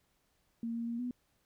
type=tone with pitch steps; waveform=sine; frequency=230.8 / 232.6 / 234.1 / 246.7 Hz; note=A#3 / A#3 / A#3 / B3; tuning=-17 / -4 / +8 / -2 cents; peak=-34 dBFS; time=0.63-1.11 s; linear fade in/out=2 ms; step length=120 ms; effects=pink hiss -75 dBFS RMS until 1.45 s